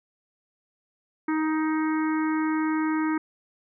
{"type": "harmonic tone", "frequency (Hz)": 313, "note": "D#4", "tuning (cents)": 10, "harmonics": [1, 3, 4, 5, 6, 7], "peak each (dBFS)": [-23, -33, -35, -37, -39, -40], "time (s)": [1.28, 3.18], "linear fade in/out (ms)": 5, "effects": []}